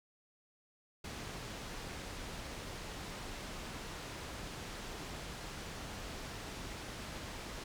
pink low-pass noise, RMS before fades -45 dBFS, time 1.04-7.64 s, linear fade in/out 5 ms, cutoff 7100 Hz, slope 12 dB/octave, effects none

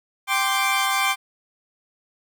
20% pulse chord, G suspended fourth, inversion none, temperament equal, 784 / 1046.5 / 1174.7 Hz, G5 / C6 / D6, 0 / 0 / 0 cents, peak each -19 dBFS, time 0.27-1.16 s, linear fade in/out 50 ms, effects none

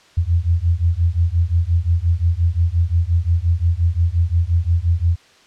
sine beating tone pair, 82.41 / 88.11 Hz, E2 / F2, 0 / +16 cents, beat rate 5.7 Hz, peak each -17 dBFS, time 0.17-5.16 s, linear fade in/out 10 ms, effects white hiss -50 dBFS RMS until 5.46 s + low-pass 5000 Hz 12 dB/octave

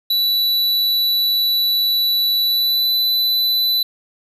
square tone with pitch glide, 3951 to 3992 Hz, B7 to B7, 0 to +18 cents, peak -15 dBFS, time 0.1-3.83 s, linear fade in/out 5 ms, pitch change +18 cents, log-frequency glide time 2.43-2.94 s, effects none

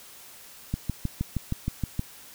click train, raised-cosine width 5 ms, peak -14 dBFS, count 9, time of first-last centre 0.74-1.994 s, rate 6.38 Hz, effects white hiss -48 dBFS RMS until 2.34 s

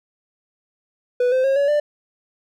triangle tone with pitch steps, 493.9 / 516.7 / 540.5 / 565.4 / 591.4 Hz, B4 / C5 / C#5 / C#5 / D5, 0 / -22 / -44 / +34 / +12 cents, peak -13 dBFS, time 1.2-1.8 s, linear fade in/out 5 ms, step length 120 ms, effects none

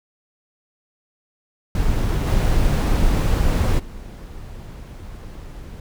brown noise with level steps, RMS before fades -20 / -17 / -35 dBFS, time 1.75-5.8 s, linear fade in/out 2 ms, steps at 2.26 / 3.78 s, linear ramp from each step 20 ms, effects none

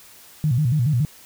sine tone with vibrato, 135.5 Hz, C#3, 39 cents flat, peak -16 dBFS, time 0.44-1.05 s, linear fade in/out 0 ms, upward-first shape square, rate 7.1 Hz, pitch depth 210 cents each way, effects white hiss -47 dBFS RMS until 1.25 s

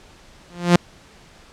sawtooth tone with exponential growth, 174.61 Hz, F3, in tune, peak -3 dBFS, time 0.5-0.76 s, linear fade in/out 2 ms, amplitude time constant 56 ms, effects pink hiss -48 dBFS RMS until 1.52 s + low-pass 7000 Hz 12 dB/octave

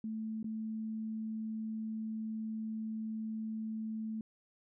sine tone with dropouts, 219.7 Hz, A3, 2 cents flat, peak -36 dBFS, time 0.04-4.21 s, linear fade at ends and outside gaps 2 ms, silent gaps 0.429-0.443 s, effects none

